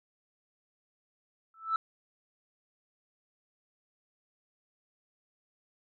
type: tone with exponential growth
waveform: sine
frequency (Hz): 1318.5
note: E6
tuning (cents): 0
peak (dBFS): -21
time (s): 1.54-1.76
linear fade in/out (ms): 2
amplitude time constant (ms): 47
effects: tanh soft clip ceiling -22 dBFS